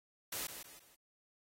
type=noise with echo; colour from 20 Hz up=white; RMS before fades=-40 dBFS; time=0.32-0.47 s; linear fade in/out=5 ms; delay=160 ms; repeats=3; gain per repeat=-8 dB; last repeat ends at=0.95 s; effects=AAC 48 kbps